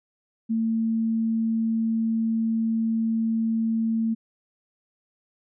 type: tone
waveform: sine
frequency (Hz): 225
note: A3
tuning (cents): +39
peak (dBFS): -21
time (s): 0.49-4.15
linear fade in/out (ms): 20
effects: none